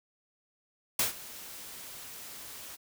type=noise with ADSR envelope; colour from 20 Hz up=white; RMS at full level=-26 dBFS; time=0.99-2.77 s; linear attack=3 ms; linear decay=130 ms; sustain=-19 dB; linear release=26 ms; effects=none